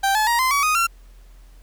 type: tone with pitch steps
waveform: 30% pulse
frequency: 784 / 859.9 / 943.2 / 1034.5 / 1134.7 / 1244.5 / 1365 Hz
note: G5 / A5 / A#5 / C6 / C#6 / D#6 / F6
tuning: 0 / -40 / +20 / -20 / +40 / 0 / -40 cents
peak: -14 dBFS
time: 0.03-0.87 s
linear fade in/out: 10 ms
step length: 120 ms
effects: added 42 Hz sine -43 dBFS peak until 1.62 s + pink hiss -58 dBFS RMS until 1.62 s